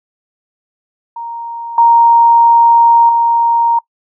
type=tone with level steps; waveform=sine; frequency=932.3 Hz; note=A#5; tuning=in tune; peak=-21 / -4 / -8 dBFS; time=1.16-3.79 s; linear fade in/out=5 ms; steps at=1.78 / 3.09 s; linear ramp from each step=2 ms; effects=noise-tail reverb RT60 0.1 s tail -23 dB re dry